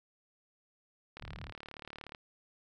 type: click train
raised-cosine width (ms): 0.3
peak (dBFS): -29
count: 37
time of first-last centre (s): 1.17-2.148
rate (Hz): 36.8
type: low-pass noise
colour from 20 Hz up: white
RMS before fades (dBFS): -47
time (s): 1.21-1.52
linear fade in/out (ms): 20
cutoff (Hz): 140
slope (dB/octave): 24
effects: none